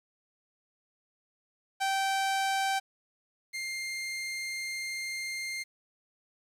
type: tone pair in turn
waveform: sawtooth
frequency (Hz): 777 / 2109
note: G5 / C7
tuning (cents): -16 / +13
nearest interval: octave + perfect fourth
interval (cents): 1729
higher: second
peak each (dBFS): -23 / -30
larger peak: first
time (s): 1.8-2.8 / 3.53-5.64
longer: second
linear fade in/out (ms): 20
effects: low-pass 10000 Hz 12 dB/octave + 10-bit